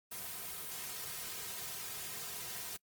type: noise with comb filter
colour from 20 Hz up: white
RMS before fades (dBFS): -43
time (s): 0.11-2.77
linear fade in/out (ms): 10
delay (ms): 3.5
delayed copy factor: -0.7
effects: noise-tail reverb RT60 0.1 s tail -26 dB re dry + Opus 24 kbps